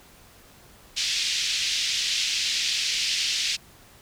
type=band-pass noise; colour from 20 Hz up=white; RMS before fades=-26 dBFS; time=0.96-3.57 s; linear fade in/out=20 ms; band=2400 to 5500 Hz; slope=24 dB/octave; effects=pink hiss -52 dBFS RMS until 4.01 s